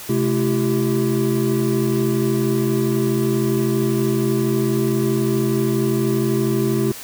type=tone cluster; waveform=triangle; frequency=130.8 / 215.3 / 336 / 388.5 Hz; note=C3 / A3 / E4 / G4; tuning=0 / -37 / +33 / -16 cents; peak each=-20 dBFS; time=0.09-6.92 s; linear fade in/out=5 ms; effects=white hiss -35 dBFS RMS until 7.03 s